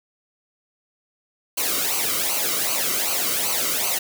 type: noise with flanger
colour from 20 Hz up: white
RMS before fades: -23 dBFS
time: 1.57-3.99 s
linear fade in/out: 10 ms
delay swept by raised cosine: 0.56 to 1.2 ms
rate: 2.6 Hz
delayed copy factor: -0.75
effects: none